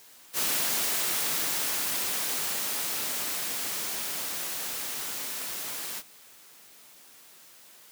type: noise with level ramp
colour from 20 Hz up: white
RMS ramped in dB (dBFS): -27 to -36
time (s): 0.33-6.03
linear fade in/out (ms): 50
effects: white hiss -53 dBFS RMS until 7.91 s + high-pass 150 Hz 12 dB/octave